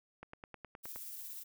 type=click train; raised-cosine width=0.5 ms; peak=-32 dBFS; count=8; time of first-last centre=0.23-0.96 s; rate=9.59 Hz
type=noise with tremolo; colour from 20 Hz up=violet; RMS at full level=-45 dBFS; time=0.83-1.44 s; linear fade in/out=20 ms; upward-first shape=sine; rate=17 Hz; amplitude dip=25%
effects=none